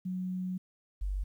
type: tone pair in turn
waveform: sine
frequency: 184 / 48.27 Hz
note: F#3 / G1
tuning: -9 / -26 cents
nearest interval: octave + major seventh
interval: 2317 cents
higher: first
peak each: -32 / -30 dBFS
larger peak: second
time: 0.05-0.58 / 1.01-1.24 s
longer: first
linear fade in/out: 10 ms
effects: 11-bit